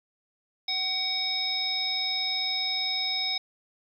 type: harmonic tone with a mistuned harmonic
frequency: 753 Hz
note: F#5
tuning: 30 cents sharp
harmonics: 1 / 3 / 5 / 7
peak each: -39 / -34 / -29 / -30 dBFS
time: 0.68-3.38 s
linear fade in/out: 5 ms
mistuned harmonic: 7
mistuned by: -26 cents
effects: 10-bit